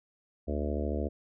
harmonic tone, 73.42 Hz, D2, in tune, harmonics 1 / 3 / 4 / 5 / 6 / 7 / 8 / 9, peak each -32 / -37 / -38 / -39 / -40 / -40 / -41 / -42 dBFS, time 0.47-1.09 s, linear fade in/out 20 ms, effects none

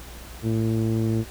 sawtooth tone with low-pass filter, 112 Hz, A2, 31 cents sharp, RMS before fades -23 dBFS, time 0.42-1.25 s, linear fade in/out 50 ms, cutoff 340 Hz, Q 2, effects added 60 Hz sine -41 dBFS peak until 1.3 s + pink hiss -43 dBFS RMS until 1.3 s

